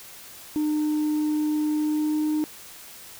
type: tone with pitch glide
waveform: sine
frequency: 303.3 to 305.8 Hz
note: D#4 to D#4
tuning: -44 to -30 cents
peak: -19 dBFS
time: 0.56-2.44 s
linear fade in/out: 0 ms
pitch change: +14 cents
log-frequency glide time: 1.75-2.28 s
effects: tanh soft clip ceiling -20 dBFS + white hiss -44 dBFS RMS until 3.19 s